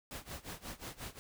pink noise with tremolo, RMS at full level -43 dBFS, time 0.11-1.19 s, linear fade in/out 0 ms, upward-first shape sine, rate 5.6 Hz, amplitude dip 90%, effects none

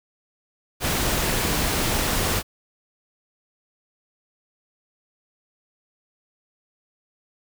pink noise, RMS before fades -23 dBFS, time 0.8-2.43 s, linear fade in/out 50 ms, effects none

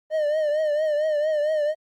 triangle tone with vibrato, 608 Hz, D#5, 40 cents flat, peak -18 dBFS, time 0.1-1.75 s, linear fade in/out 50 ms, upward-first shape triangle, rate 4.4 Hz, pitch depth 82 cents each way, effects Opus 24 kbps

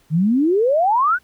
sine exponential sweep, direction up, 147.1 to 1550 Hz, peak -13 dBFS, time 0.1-1.19 s, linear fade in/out 50 ms, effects pink hiss -58 dBFS RMS until 1.23 s

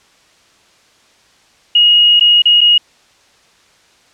sine tone with dropouts, 2879 Hz, F#7, 48 cents flat, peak -5 dBFS, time 1.75-2.78 s, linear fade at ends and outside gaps 5 ms, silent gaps 2.197-2.208 / 2.421-2.455 / 2.608-2.613 s, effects white hiss -50 dBFS RMS until 4.13 s + low-pass 6000 Hz 12 dB/octave

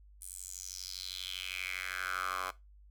10% pulse tone with high-pass filter sweep, 92.5 Hz, F#2, in tune, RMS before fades -40 dBFS, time 0.21-2.51 s, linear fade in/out 10 ms, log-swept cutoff 9600 to 960 Hz, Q 4.3, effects noise-tail reverb RT60 0.2 s tail -17 dB re dry + added 50 Hz sine -55 dBFS peak until 2.9 s

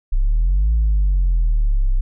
sine exponential two-way sweep, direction up then down, 30.87 to 56.2 to 30.87 Hz, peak -11 dBFS, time 0.12-2.01 s, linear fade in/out 10 ms, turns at 0.73 s, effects tanh soft clip ceiling -11 dBFS

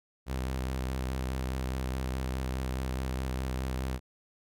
sawtooth tone with vibrato, 64.7 Hz, C2, 19 cents flat, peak -27 dBFS, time 0.26-4 s, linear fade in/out 50 ms, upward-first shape square, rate 4.8 Hz, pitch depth 23 cents each way, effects none

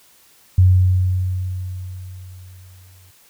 sine tone with exponential decay, 92.1 Hz, F#2, 7 cents flat, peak -7 dBFS, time 0.58-3.11 s, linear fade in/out 5 ms, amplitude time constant 550 ms, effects white hiss -52 dBFS RMS until 3.29 s

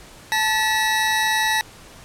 25% pulse tone pair together, 875 / 1926.1 Hz, A5 / B6, -10 / -44 cents, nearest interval octave + major second, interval 1366 cents, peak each -17 dBFS, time 0.32-1.61 s, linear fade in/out 0 ms, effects pink hiss -44 dBFS RMS until 2.04 s + low-pass 11000 Hz 12 dB/octave

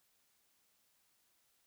silence, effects white hiss -75 dBFS RMS until 1.66 s

